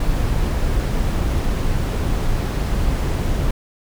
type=noise; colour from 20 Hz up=brown; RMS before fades=-19 dBFS; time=0-3.51 s; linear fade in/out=5 ms; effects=none